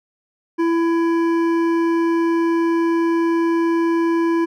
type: tone with hard clipping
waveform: sine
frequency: 333.8 Hz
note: E4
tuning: 22 cents sharp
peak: -17 dBFS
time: 0.58-4.46 s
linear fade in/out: 20 ms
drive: 11 dB
effects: none